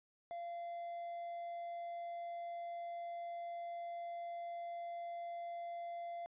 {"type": "tone", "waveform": "triangle", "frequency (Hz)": 688, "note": "F5", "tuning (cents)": -26, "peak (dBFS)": -40, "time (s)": [0.31, 6.26], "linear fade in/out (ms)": 0, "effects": ["resampled to 8000 Hz"]}